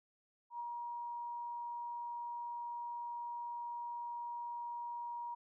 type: tone with ADSR envelope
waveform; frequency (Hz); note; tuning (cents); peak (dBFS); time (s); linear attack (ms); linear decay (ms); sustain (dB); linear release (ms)
sine; 951; A#5; +34; -38; 0.5-5.35; 99; 14; -2; 12
effects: none